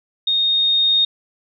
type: tone with level ramp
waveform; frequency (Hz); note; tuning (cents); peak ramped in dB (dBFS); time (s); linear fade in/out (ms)
sine; 3701; A#7; -13; -15 to -12; 0.27-1.05; 5
effects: none